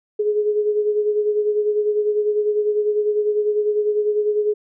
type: beating tone pair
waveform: sine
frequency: 419.2 / 429.2 Hz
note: G#4 / A4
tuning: +16 / -43 cents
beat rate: 10 Hz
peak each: -17 / -25 dBFS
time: 0.19-4.54 s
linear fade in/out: 10 ms
effects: none